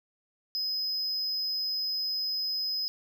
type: tone with amplitude modulation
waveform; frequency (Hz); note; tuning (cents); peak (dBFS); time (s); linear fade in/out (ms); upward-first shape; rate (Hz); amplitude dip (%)
triangle; 5060; D#8; +28; -26; 0.55-2.88; 0; sine; 182; 30
effects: none